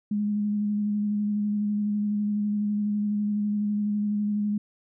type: tone with vibrato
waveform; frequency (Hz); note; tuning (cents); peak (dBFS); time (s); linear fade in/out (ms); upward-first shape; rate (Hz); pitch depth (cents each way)
sine; 207.7; G#3; 0; -23; 0.11-4.58; 5; square; 12; 14
effects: none